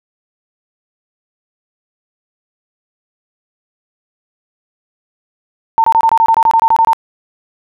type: tone bursts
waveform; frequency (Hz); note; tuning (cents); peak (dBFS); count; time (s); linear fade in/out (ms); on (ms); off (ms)
sine; 904; A5; +47; -6; 14; 5.78-6.932; 0; 60; 24
effects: none